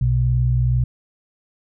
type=tone pair together; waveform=sine; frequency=61.56 / 123.47 Hz; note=B1 / B2; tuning=-5 / 0 cents; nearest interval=octave; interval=1205 cents; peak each=-20 / -16 dBFS; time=0.01-0.84 s; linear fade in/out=5 ms; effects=none